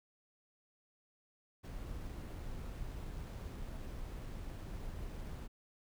brown noise with sample-and-hold, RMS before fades -44 dBFS, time 1.63-5.48 s, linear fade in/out 20 ms, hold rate 11025 Hz, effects none

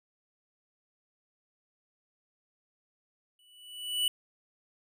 square tone with exponential growth, 2960 Hz, F#7, in tune, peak -24 dBFS, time 3.39-4.08 s, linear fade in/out 2 ms, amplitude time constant 150 ms, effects none

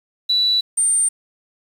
sine tone pair in turn, 3951 / 8870 Hz, B7 / C#9, 0 / 0 cents, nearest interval octave + major second, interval 1400 cents, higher second, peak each -14 dBFS, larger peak neither, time 0.29-0.61 / 0.77-1.09 s, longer neither, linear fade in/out 10 ms, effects 7-bit

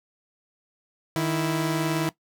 sawtooth tone pair together, 155.5 / 330.2 Hz, D#3 / E4, -1 / +3 cents, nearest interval octave + minor second, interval 1304 cents, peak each -22 dBFS, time 1.16-2.09 s, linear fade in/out 0 ms, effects noise-tail reverb RT60 0.1 s tail -17 dB re dry

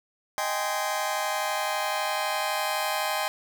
sawtooth chord, Ab major seventh, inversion second, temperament just, 623 / 778.7 / 830.6 / 1038.3 Hz, Eb5 / G5 / Ab5 / C6, +2 / -12 / 0 / -14 cents, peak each -28 dBFS, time 0.38-3.28 s, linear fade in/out 0 ms, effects none

